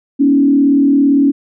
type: tone with frequency modulation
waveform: sine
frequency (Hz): 279.3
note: C#4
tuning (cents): +13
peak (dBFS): -7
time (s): 0.19-1.32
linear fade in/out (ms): 20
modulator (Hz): 37.7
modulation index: 0.69
effects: none